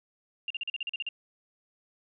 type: tone bursts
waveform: sine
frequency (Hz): 2791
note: F7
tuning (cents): -2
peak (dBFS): -30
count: 10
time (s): 0.48-1.089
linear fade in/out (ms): 2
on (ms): 24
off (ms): 41
effects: none